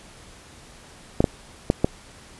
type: clicks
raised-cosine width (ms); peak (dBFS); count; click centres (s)
2; -3; 4; 1.205 / 1.242 / 1.701 / 1.845
effects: pink hiss -47 dBFS RMS until 2.39 s + resampled to 24000 Hz